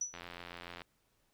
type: tone with exponential decay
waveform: sine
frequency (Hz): 5920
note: F#8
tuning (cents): 0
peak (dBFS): -30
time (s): 0.01-0.2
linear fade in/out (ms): 5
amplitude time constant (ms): 41
type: click train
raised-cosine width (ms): 0.3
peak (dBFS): -29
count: 60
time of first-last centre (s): 0.14-0.818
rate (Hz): 87
effects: pink hiss -75 dBFS RMS until 1.33 s